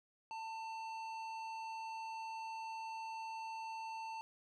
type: tone with low-pass filter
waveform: square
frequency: 894 Hz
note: A5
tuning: 27 cents sharp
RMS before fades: -45 dBFS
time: 0.31-4.21 s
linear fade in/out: 0 ms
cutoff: 4300 Hz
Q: 0.71
effects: none